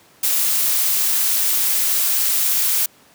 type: noise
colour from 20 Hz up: blue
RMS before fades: -18 dBFS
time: 0.23-2.86 s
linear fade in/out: 5 ms
effects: pink hiss -51 dBFS RMS until 3.14 s + high-pass 150 Hz 12 dB/octave